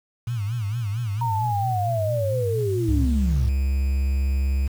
sine tone with vibrato, 110 Hz, A2, in tune, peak -23 dBFS, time 0.27-3.05 s, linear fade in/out 5 ms, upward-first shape sine, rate 4.4 Hz, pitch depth 180 cents each way
sine linear sweep, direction down, 940 to 97.4 Hz, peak -23 dBFS, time 1.21-3.49 s, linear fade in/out 5 ms
triangle tone, 67.8 Hz, C#2, 38 cents flat, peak -17 dBFS, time 2.88-4.68 s, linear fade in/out 10 ms
effects 7-bit

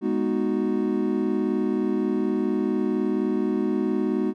triangle chord, G# minor seventh, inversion none, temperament equal, 207.7 / 246.9 / 311.1 / 370 Hz, G#3 / B3 / D#4 / F#4, 0 / 0 / 0 / 0 cents, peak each -25 dBFS, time 0.01-4.34 s, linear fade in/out 50 ms, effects none

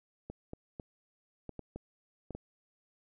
clicks, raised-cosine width 2 ms, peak -28 dBFS, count 8, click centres 0.3 / 0.534 / 0.798 / 1.493 / 1.593 / 1.76 / 2.307 / 2.35 s, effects none

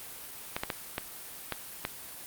clicks, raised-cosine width 0.3 ms, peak -14 dBFS, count 6, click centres 0.565 / 0.635 / 0.702 / 0.981 / 1.523 / 1.851 s, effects white hiss -44 dBFS RMS until 2.26 s + Opus 32 kbps

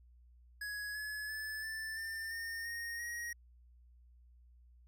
square tone with pitch steps, 1674 / 1703.3 / 1733 / 1763.3 / 1794.1 / 1825.5 / 1857.4 / 1889.9 Hz, G#6 / G#6 / A6 / A6 / A6 / A#6 / A#6 / A#6, +13 / +43 / -27 / +3 / +33 / -37 / -7 / +23 cents, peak -40 dBFS, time 0.61-3.33 s, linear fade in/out 5 ms, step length 340 ms, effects added 60 Hz sine -59 dBFS peak until 4.87 s

